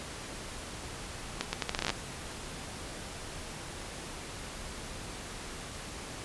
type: accelerating click train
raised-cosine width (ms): 0.2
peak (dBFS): -12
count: 12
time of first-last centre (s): 1.41-1.902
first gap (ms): 120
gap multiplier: 0.77
effects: pink hiss -42 dBFS RMS until 6.24 s + resampled to 24000 Hz